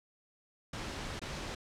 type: noise with dropouts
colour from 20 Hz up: pink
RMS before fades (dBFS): -40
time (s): 0.73-1.55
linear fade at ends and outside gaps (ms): 5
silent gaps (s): 1.195-1.216
effects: low-pass 6000 Hz 12 dB/octave